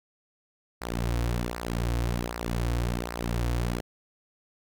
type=tone with flanger; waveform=sawtooth; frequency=59 Hz; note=A#1; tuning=22 cents sharp; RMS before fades=-29 dBFS; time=0.81-3.81 s; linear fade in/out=10 ms; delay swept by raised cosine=0.29 to 5.09 ms; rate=1.3 Hz; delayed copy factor=-0.75; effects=none